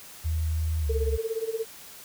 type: tone with pitch glide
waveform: sine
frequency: 79.5 to 70.42 Hz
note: D#2 to C#2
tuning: +38 to +28 cents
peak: -24 dBFS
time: 0.24-1.18 s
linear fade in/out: 20 ms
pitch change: -210 cents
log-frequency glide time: 0.81-0.89 s
type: tone with tremolo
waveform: sine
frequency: 448.7 Hz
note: A4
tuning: 34 cents sharp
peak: -24 dBFS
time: 0.89-1.65 s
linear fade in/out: 10 ms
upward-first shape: sine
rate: 17 Hz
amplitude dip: 85%
effects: white hiss -46 dBFS RMS until 2.04 s